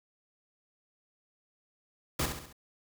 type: noise with echo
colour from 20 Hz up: pink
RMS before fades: -30 dBFS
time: 2.19-2.26 s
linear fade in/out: 5 ms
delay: 67 ms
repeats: 4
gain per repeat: -6 dB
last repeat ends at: 2.528 s
effects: none